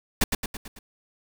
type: noise with echo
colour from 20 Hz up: pink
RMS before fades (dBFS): -19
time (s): 0.21-0.24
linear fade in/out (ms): 5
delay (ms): 110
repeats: 5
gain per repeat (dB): -5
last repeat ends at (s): 0.79
effects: none